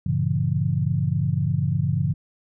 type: chord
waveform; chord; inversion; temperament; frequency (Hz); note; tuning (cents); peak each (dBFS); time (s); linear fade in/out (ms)
sine; G diminished seventh; none; just; 98 / 117.6 / 141.12 / 169.34; G2 / Bb2 / Db3 / Fb3; 0 / +16 / +31 / +47; -26 / -27 / -23 / -26; 0.06-2.14; 5
effects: none